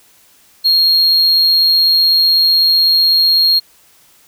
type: tone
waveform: triangle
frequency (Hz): 4256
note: C8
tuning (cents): +29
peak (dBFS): -7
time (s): 0.64-3.6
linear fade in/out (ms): 20
effects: white hiss -49 dBFS RMS until 4.27 s